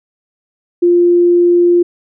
sine tone, 349.2 Hz, F4, in tune, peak -6 dBFS, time 0.82-1.83 s, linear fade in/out 10 ms, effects none

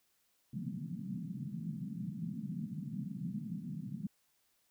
white band-pass noise, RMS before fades -41 dBFS, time 0.53-4.07 s, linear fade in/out 5 ms, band 140 to 220 Hz, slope 48 dB/octave, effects white hiss -75 dBFS RMS until 4.7 s

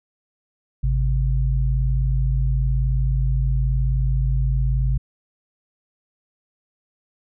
sine tone pair together, 51.83 / 130.81 Hz, G#1 / C3, -3 / 0 cents, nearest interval octave + major third, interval 1603 cents, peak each -18 / -22 dBFS, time 0.83-4.98 s, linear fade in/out 10 ms, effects none

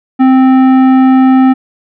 triangle tone with tanh clipping, 261.3 Hz, C4, 2 cents flat, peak -5 dBFS, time 0.19-1.54 s, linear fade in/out 20 ms, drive 17 dB, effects none

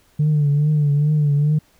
sine tone with vibrato, 148 Hz, D3, 14 cents sharp, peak -12 dBFS, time 0.19-1.59 s, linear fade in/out 10 ms, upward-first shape triangle, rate 2.4 Hz, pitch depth 68 cents each way, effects tanh soft clip ceiling -11 dBFS + pink hiss -57 dBFS RMS until 1.79 s

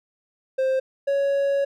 triangle tone pair in turn, 526 / 557.3 Hz, C5 / C#5, +9 / +9 cents, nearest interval minor second, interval 100 cents, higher second, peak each -17 dBFS, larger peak neither, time 0.58-0.8 / 1.07-1.65 s, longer second, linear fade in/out 10 ms, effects none

